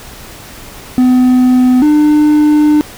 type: tone pair in turn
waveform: triangle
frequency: 252.4 / 300.2 Hz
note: B3 / D4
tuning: +38 / +38 cents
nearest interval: minor third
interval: 300 cents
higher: second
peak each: -3 dBFS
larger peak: neither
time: 0.98-1.82 / 1.82-2.81 s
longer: second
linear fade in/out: 0 ms
effects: pink hiss -32 dBFS RMS until 2.97 s